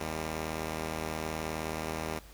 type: tone pair together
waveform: 5% pulse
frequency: 79.1 / 200.1 Hz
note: D#2 / G3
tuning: +29 / +36 cents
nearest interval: octave + major third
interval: 1607 cents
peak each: -23 / -30 dBFS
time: 0-2.19 s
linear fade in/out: 5 ms
effects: added 50 Hz sine -53 dBFS peak until 2.33 s + pink hiss -55 dBFS RMS until 2.33 s